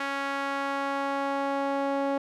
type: tone with band-pass filter sweep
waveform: sawtooth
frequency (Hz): 277.2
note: C#4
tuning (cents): 0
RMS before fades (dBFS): -29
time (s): 0-2.18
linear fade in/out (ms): 5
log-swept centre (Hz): 1600 to 610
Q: 1.2
effects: none